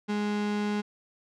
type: tone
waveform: 35% pulse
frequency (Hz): 207.8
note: G#3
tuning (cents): +1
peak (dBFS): -25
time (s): 0.08-0.82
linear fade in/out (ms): 20
effects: low-pass 5000 Hz 12 dB/octave